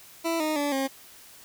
20% pulse tone with pitch steps, 331.5 / 309.3 / 288.6 / 269.3 Hz, E4 / D#4 / D4 / C#4, +10 / -10 / -30 / -50 cents, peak -20 dBFS, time 0.24-0.88 s, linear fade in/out 20 ms, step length 160 ms, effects white hiss -50 dBFS RMS until 1.44 s

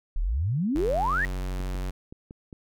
sine exponential sweep, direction up, 31.38 to 1942 Hz, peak -23 dBFS, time 0.16-1.25 s, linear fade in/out 0 ms
square tone, 46.25 Hz, F#1, in tune, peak -29 dBFS, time 0.75-1.91 s, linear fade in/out 10 ms
clicks, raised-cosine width 3 ms, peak -29 dBFS, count 5, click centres 1.603 / 1.751 / 2.125 / 2.309 / 2.528 s
effects none

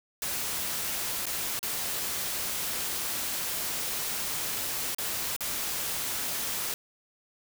white noise with dropouts, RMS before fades -32 dBFS, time 0.22-6.74 s, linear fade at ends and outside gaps 1 ms, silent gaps 1.256-1.266 / 1.592-1.629 / 4.947-4.984 / 5.364-5.407 s, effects none

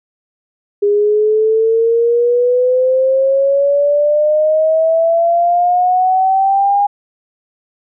sine exponential sweep, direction up, 406.6 to 816 Hz, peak -9 dBFS, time 0.82-6.87 s, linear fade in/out 10 ms, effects none

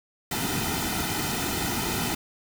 pink noise with comb filter, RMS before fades -28 dBFS, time 0.31-2.15 s, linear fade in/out 5 ms, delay 1.8 ms, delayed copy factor -0.75, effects none

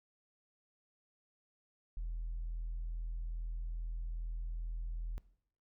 sine tone, 41.2 Hz, E1, in tune, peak -35 dBFS, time 1.97-5.18 s, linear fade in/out 0 ms, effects noise-tail reverb RT60 0.7 s tail -21 dB re dry + tanh soft clip ceiling -34 dBFS

